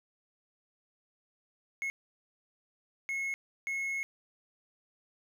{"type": "tone bursts at uneven times", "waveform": "triangle", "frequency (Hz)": 2176, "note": "C#7", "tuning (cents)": -33, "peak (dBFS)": -30, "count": 3, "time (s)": [[1.82, 1.9], [3.09, 3.34], [3.67, 4.03]], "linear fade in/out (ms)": 0, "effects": []}